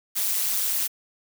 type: noise with amplitude modulation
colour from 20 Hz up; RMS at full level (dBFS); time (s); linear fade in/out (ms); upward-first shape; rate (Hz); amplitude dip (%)
blue; -21; 0.15-0.88; 20; sine; 203; 90
effects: none